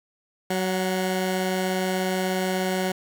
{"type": "tone pair together", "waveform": "15% pulse", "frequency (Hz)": [186.66, 730], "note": ["F#3", "F#5"], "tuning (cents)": [15, -24], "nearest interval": "2 octaves", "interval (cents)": 2361, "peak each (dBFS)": [-17, -28], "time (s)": [0.5, 2.92], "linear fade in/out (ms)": 5, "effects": []}